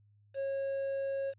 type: tone with quantisation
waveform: triangle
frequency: 546 Hz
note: C#5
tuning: 26 cents flat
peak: -30 dBFS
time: 0.34-1.34 s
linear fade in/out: 50 ms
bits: 9
effects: added 103 Hz sine -62 dBFS peak until 1.38 s + resampled to 8000 Hz